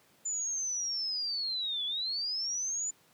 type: linear two-way sweep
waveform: sine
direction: down then up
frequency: 7080 to 3361 to 7080 Hz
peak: -31 dBFS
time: 0.25-2.91 s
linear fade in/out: 10 ms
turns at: 1.85 s
effects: pink hiss -64 dBFS RMS until 3.13 s + high-pass 150 Hz 12 dB/octave